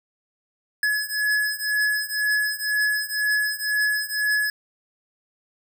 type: beating tone pair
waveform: square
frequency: 1698 / 1700 Hz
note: G#6 / G#6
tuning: +38 / +40 cents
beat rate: 2 Hz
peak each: -24 / -26 dBFS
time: 0.83-4.5 s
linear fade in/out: 2 ms
effects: none